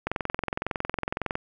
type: click train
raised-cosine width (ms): 0.5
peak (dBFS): -12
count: 29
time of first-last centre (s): 0.07-1.354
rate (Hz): 21.8
effects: none